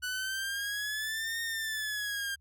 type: exponential two-way sweep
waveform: sawtooth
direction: up then down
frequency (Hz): 1480 to 1844 to 1593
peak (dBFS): -29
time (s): 0.02-2.36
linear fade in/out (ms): 20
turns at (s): 1.41
effects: added 74 Hz sine -61 dBFS peak until 2.4 s